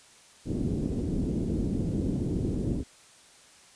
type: low-pass noise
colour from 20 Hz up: white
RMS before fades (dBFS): -29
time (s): 0.45-2.84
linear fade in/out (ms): 50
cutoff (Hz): 320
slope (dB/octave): 24
effects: white hiss -55 dBFS RMS until 3.75 s + resampled to 22050 Hz